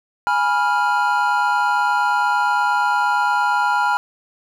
triangle chord, F diminished, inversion first, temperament equal with one note detuned, 830.6 / 979.2 / 1396.9 Hz, Ab5 / Cb6 / F6, 0 / -15 / 0 cents, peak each -18 dBFS, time 0.27-3.97 s, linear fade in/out 0 ms, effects none

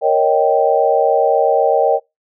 sine chord, Eb dominant seventh, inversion second, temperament equal with one note detuned, 466.2 / 554.4 / 622.3 / 781.3 Hz, Bb4 / Db5 / Eb5 / G5, 0 / 0 / 0 / -6 cents, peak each -16 dBFS, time 0.01-2 s, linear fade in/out 50 ms, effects noise-tail reverb RT60 0.2 s tail -24 dB re dry

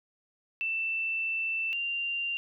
sine tone pair in turn, 2665 / 2780 Hz, E7 / F7, +18 / -9 cents, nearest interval minor second, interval 73 cents, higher second, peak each -28 / -29 dBFS, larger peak first, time 0.61-1.73 / 1.73-2.37 s, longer first, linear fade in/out 0 ms, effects none

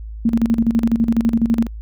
sine tone with tremolo, 229.3 Hz, A#3, 28 cents flat, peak -11 dBFS, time 0.25-1.67 s, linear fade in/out 5 ms, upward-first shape square, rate 12 Hz, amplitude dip 75%, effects added 54 Hz sine -28 dBFS peak until 1.81 s

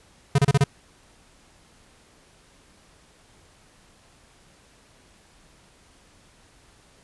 square tone bursts, 140 Hz, C#3, 18 cents sharp, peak -15 dBFS, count 5, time 0.35-0.64 s, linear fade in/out 5 ms, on 34 ms, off 30 ms, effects pink hiss -56 dBFS RMS until 7.03 s + resampled to 24000 Hz

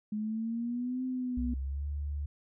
sine exponential two-way sweep, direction up then down, 209.9 to 257.9 to 242.1 Hz, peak -31 dBFS, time 0.12-1.54 s, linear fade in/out 5 ms, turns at 1.04 s
sine tone with pitch glide, 63.8 to 72.45 Hz, C2 to D2, -43 to -23 cents, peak -32 dBFS, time 1.37-2.26 s, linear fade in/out 5 ms, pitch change +220 cents, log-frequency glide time 1.47-1.86 s
effects none

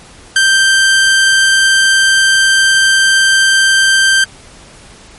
sawtooth tone, 1568 Hz, G6, in tune, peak -3 dBFS, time 0.36-4.24 s, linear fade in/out 2 ms, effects pink hiss -38 dBFS RMS until 5.18 s + MP3 48 kbps

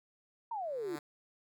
sine exponential sweep, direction down, 956 to 316.3 Hz, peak -35 dBFS, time 0.51-0.96 s, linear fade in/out 5 ms
5% pulse tone with exponential growth, 147.3 Hz, D3, 6 cents sharp, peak -30 dBFS, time 0.54-0.99 s, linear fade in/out 5 ms, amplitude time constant 97 ms
effects none

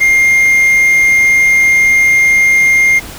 triangle tone, 2117 Hz, C7, 20 cents sharp, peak -4 dBFS, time 0-3 s, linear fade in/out 20 ms, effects pink hiss -29 dBFS RMS until 3.18 s

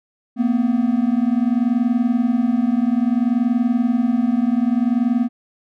triangle tone pair together, 230 / 250.6 Hz, A#3 / B3, -23 / +25 cents, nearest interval minor second, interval 148 cents, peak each -16 dBFS, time 0.36-5.29 s, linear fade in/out 50 ms, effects none

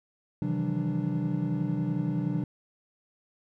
triangle tone cluster, 131.7 / 157.6 / 168.4 / 191.1 / 296 Hz, C3 / D#3 / E3 / G3 / D4, +12 / +23 / +37 / -44 / +14 cents, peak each -31 dBFS, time 0.42-2.44 s, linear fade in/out 2 ms, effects none

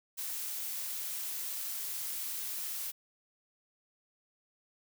blue noise, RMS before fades -38 dBFS, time 0.17-2.92 s, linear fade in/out 20 ms, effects none

